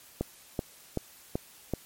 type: click train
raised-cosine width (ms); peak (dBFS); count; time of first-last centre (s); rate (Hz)
2; -15; 5; 0.21-1.737; 2.62
effects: white hiss -54 dBFS RMS until 1.85 s + MP3 64 kbps